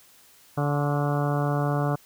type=harmonic tone with a mistuned harmonic; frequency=144.6 Hz; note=D3; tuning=27 cents flat; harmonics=1 / 2 / 3 / 4 / 5 / 6 / 7 / 8 / 9 / 10; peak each=-24 / -31 / -33 / -32 / -32 / -38 / -38 / -36 / -39 / -40 dBFS; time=0.57-1.96 s; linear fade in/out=10 ms; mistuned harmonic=7; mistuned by=+53 cents; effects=white hiss -55 dBFS RMS until 2.05 s